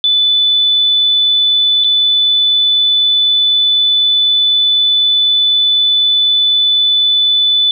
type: tone with dropouts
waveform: sine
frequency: 3492 Hz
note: A7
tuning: 14 cents flat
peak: -8 dBFS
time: 0.04-7.71 s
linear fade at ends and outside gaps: 1 ms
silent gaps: 1.839-1.844 s
effects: none